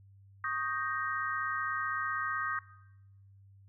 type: chord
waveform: sine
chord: Eb dominant seventh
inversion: third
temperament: equal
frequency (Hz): 1108.7 / 1244.5 / 1568 / 1864.7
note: Db6 / Eb6 / G6 / Bb6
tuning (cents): 0 / 0 / 0 / 0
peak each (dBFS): -40 / -35 / -37 / -38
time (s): 0.44-2.59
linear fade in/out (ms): 2
effects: noise-tail reverb RT60 0.9 s tail -18 dB re dry + added 98 Hz sine -55 dBFS peak until 3.68 s